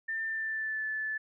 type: tone with pitch glide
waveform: sine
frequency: 1793 to 1742 Hz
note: A6 to A6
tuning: +32 to -18 cents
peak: -31 dBFS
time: 0.08-1.18 s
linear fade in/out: 10 ms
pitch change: -50 cents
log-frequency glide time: 0.23-0.84 s
effects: none